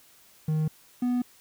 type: tone pair in turn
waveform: triangle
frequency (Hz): 155.56 / 246.4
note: D#3 / B3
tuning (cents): 0 / -4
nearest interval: minor sixth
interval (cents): 796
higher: second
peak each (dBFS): -21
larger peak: neither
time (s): 0.48-0.68 / 1.02-1.22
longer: neither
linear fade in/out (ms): 5
effects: white hiss -57 dBFS RMS until 1.4 s